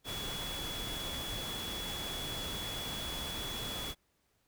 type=tone in noise; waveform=sine; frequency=3381 Hz; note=G#7; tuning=30 cents sharp; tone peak=-40 dBFS; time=0.04-3.95 s; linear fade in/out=50 ms; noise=pink; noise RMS=-41 dBFS; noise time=0.04-3.95 s; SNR=-2 dB; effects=pink hiss -75 dBFS RMS until 4.47 s